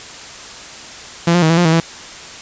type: tone with pitch steps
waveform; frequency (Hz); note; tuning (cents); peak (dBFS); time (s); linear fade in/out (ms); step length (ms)
sawtooth; 169.6 / 176.3 / 158.9 / 166.1 / 175.8 / 160.9 / 165.5; E3 / F3 / D#3 / E3 / F3 / E3 / E3; +50 / +17 / +37 / +13 / +12 / -42 / +7; -6; 1.27-1.802; 5; 76
effects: white hiss -33 dBFS RMS until 2.41 s + resampled to 16000 Hz